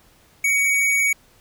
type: tone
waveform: square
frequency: 2247 Hz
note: C#7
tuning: 23 cents sharp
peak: -17 dBFS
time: 0.44-1.13 s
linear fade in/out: 5 ms
effects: pink hiss -55 dBFS RMS until 1.4 s